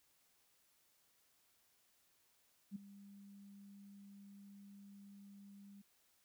sine tone with ADSR envelope, 200 Hz, G3, 35 cents sharp, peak -40 dBFS, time 2.71-5.82 s, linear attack 46 ms, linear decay 10 ms, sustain -15 dB, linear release 10 ms, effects white hiss -75 dBFS RMS until 6.24 s

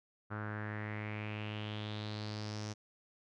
sawtooth tone with low-pass filter sweep, 106.1 Hz, G#2, 38 cents sharp, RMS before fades -41 dBFS, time 0.3-2.74 s, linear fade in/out 20 ms, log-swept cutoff 1400 to 5900 Hz, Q 4.8, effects none

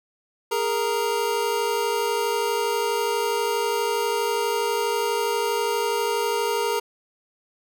square tone cluster, 413 / 465.3 / 932 Hz, G#4 / A#4 / A#5, -10 / -3 / -1 cents, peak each -27 dBFS, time 0.51-6.8 s, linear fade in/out 10 ms, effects none

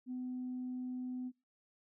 sine tone, 252.3 Hz, B3, 37 cents sharp, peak -37 dBFS, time 0.06-1.32 s, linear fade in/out 50 ms, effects noise-tail reverb RT60 0.4 s tail -26 dB re dry + tanh soft clip ceiling -34 dBFS

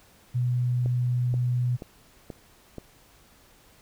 sine tone, 123.47 Hz, B2, in tune, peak -22 dBFS, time 0.34-1.77 s, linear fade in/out 20 ms
click train, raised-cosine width 2 ms, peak -23 dBFS, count 5, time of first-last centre 0.86-2.783 s, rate 2.08 Hz
effects pink hiss -57 dBFS RMS until 3.81 s

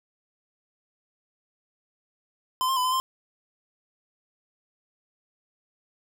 square tone with pitch steps, 1028 / 1059 / 1004 / 1023 / 1047 Hz, C6 / C6 / B5 / C6 / C6, -31 / +21 / +28 / -39 / +1 cents, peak -23 dBFS, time 2.61-3 s, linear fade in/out 0 ms, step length 78 ms, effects none

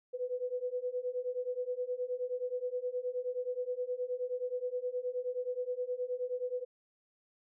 sine beating tone pair, 493.1 / 502.6 Hz, B4 / B4, -3 / +30 cents, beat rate 9.5 Hz, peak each -37 / -36 dBFS, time 0.13-6.65 s, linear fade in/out 20 ms, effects none

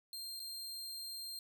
sawtooth tone with dropouts, 4186 Hz, C8, in tune, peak -40 dBFS, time 0.13-1.39 s, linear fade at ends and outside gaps 1 ms, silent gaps 0.395-0.4 s, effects none

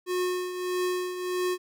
square tone with tremolo, 362.7 Hz, F#4, 34 cents flat, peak -25 dBFS, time 0.06-1.58 s, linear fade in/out 50 ms, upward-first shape triangle, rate 1.6 Hz, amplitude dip 65%, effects none

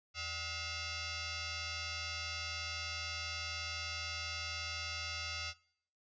sine tone with frequency modulation, 1275 Hz, D#6, 42 cents sharp, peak -38 dBFS, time 0.14-5.54 s, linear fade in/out 50 ms, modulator 679 Hz, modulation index 6.7, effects noise-tail reverb RT60 0.6 s tail -21 dB re dry + resampled to 16000 Hz

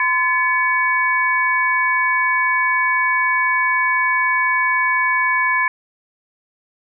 sine tone cluster, 1024 / 1720 / 2250 Hz, C6 / A6 / C#7, -38 / -40 / +25 cents, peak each -19 dBFS, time 0-5.68 s, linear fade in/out 2 ms, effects none

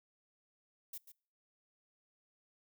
violet noise with echo, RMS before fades -45 dBFS, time 0.93-0.98 s, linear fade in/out 5 ms, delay 140 ms, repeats 1, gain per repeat -11 dB, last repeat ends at 1.12 s, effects noise-tail reverb RT60 0.5 s tail -25 dB re dry

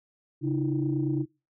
sine tone cluster, 137.3 / 308.2 / 337 Hz, C#3 / D#4 / E4, -16 / -16 / +38 cents, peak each -27 / -28 / -31 dBFS, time 0.41-1.26 s, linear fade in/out 50 ms, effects noise-tail reverb RT60 0.3 s tail -26 dB re dry + tanh soft clip ceiling -16 dBFS

